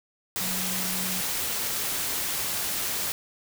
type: tone in noise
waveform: sine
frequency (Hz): 185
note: F#3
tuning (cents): 0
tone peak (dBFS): -35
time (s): 0.41-1.21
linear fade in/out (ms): 0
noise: white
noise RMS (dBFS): -29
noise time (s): 0.36-3.12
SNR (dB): -9
effects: none